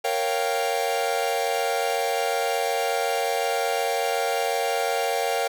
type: chord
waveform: 45% pulse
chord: G half-diminished seventh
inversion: first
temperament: equal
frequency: 466.2 / 554.4 / 698.5 / 784 Hz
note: Bb4 / Db5 / F5 / G5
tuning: 0 / 0 / 0 / 0 cents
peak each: -28 / -29 / -28 / -28 dBFS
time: 0.04-5.48 s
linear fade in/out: 10 ms
effects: none